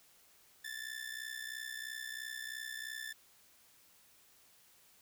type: ring-modulated tone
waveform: sawtooth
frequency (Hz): 1760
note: A6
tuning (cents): 0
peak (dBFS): -35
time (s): 0.64-3.13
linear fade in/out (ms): 10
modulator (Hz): 31.5
effects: white hiss -65 dBFS RMS until 5.01 s